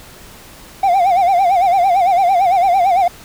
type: tone with vibrato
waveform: triangle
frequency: 740 Hz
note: F#5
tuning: in tune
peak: -7 dBFS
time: 0.83-3.08 s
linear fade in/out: 5 ms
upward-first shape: sine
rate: 8.9 Hz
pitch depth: 130 cents each way
effects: tanh soft clip ceiling -3 dBFS + pink hiss -39 dBFS RMS until 3.24 s